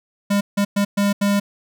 square tone bursts at uneven times, 201.9 Hz, G#3, 49 cents flat, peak -16 dBFS, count 5, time 0.3-0.41 / 0.57-0.65 / 0.76-0.85 / 0.97-1.13 / 1.21-1.4 s, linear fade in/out 10 ms, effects none

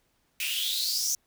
white noise with high-pass filter sweep, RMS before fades -29 dBFS, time 0.4-1.15 s, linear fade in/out 2 ms, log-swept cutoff 2500 to 6200 Hz, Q 8.4, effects pink hiss -71 dBFS RMS until 1.26 s

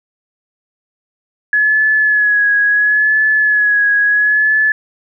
sine tone with vibrato, 1694 Hz, G#6, 34 cents sharp, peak -9 dBFS, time 1.53-4.72 s, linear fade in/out 2 ms, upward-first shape sine, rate 0.73 Hz, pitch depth 36 cents each way, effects none

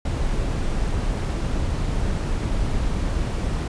brown noise, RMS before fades -23 dBFS, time 0.05-3.68 s, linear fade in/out 5 ms, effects resampled to 22050 Hz

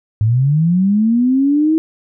sine linear sweep, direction up, 103.3 to 323.7 Hz, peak -10 dBFS, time 0.21-1.78 s, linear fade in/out 0 ms, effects none

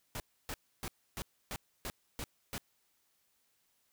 pink noise bursts, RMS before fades -40 dBFS, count 8, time 0.15-2.58 s, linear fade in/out 0 ms, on 50 ms, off 290 ms, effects white hiss -75 dBFS RMS until 3.92 s

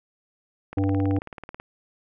click train, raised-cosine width 0.5 ms, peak -22 dBFS, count 17, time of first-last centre 0.73-1.6 s, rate 18.4 Hz
harmonic tone, 97.7 Hz, G2, 5 cents flat, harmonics 1 / 3 / 5 / 7 / 8, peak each -23 / -23 / -32 / -40 / -37 dBFS, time 0.77-1.19 s, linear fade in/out 5 ms
effects none

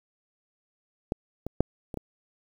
clicks, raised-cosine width 2 ms, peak -13 / -19 / -7 / -22 / -19 dBFS, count 5, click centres 1.121 / 1.466 / 1.606 / 1.942 / 1.973 s, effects 8-bit

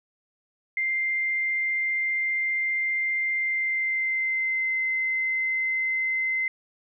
sine tone with pitch glide, 2095 to 2064 Hz, C7 to C7, +2 to -24 cents, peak -23 dBFS, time 0.77-6.48 s, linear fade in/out 2 ms, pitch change -26 cents, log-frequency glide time 3.34-4.84 s, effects none

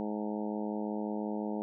harmonic tone with a mistuned harmonic, 105.6 Hz, G#2, 29 cents sharp, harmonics 2 / 3 / 4 / 5 / 6 / 7 / 8 / 9, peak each -35 / -39 / -41 / -43 / -45 / -46 / -47 / -48 dBFS, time 0-1.62 s, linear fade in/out 0 ms, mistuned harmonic 9, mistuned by -68 cents, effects none

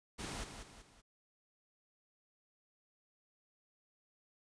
pink noise with echo, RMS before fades -43 dBFS, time 0.18-0.45 s, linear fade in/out 20 ms, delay 190 ms, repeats 3, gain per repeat -7 dB, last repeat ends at 1.02 s, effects resampled to 22050 Hz

